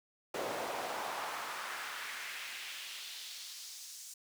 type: noise with high-pass filter sweep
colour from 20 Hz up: brown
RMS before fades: -42 dBFS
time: 0.34-4.14 s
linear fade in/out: 5 ms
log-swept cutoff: 500 to 6900 Hz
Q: 1.6
effects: none